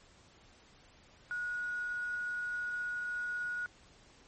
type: tone with quantisation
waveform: sine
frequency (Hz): 1453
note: F#6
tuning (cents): -32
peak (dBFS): -34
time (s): 1.31-3.66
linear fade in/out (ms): 0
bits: 9
effects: pink hiss -61 dBFS RMS until 4.27 s + MP3 32 kbps